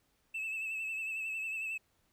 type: tone with vibrato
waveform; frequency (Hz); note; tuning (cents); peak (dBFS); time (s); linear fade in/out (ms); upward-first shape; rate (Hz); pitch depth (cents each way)
triangle; 2622; E7; -10; -33; 0.34-1.78; 10; sine; 11; 41
effects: tanh soft clip ceiling -29 dBFS + pink hiss -74 dBFS RMS until 2.12 s